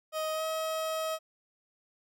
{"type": "tone with pitch glide", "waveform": "30% pulse", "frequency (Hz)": [627, 636.9], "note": ["D#5", "D#5"], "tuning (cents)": [13, 40], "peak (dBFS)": -28, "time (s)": [0.12, 1.19], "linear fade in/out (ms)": 50, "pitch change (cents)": 27, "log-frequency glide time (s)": [0.33, 0.44], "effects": []}